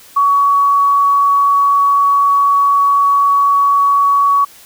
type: tone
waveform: sine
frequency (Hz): 1126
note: C#6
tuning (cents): +27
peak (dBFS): -8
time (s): 0.16-4.45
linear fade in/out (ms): 10
effects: white hiss -41 dBFS RMS until 4.65 s